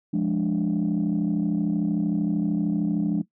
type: chord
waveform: sine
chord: D diminished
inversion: first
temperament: equal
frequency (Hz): 174.61 / 207.7 / 293.7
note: F3 / Ab3 / D4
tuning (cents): 0 / 0 / 0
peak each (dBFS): -24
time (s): 0.13-3.22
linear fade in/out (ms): 10
effects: noise-tail reverb RT60 0.1 s tail -17 dB re dry + tanh soft clip ceiling -16 dBFS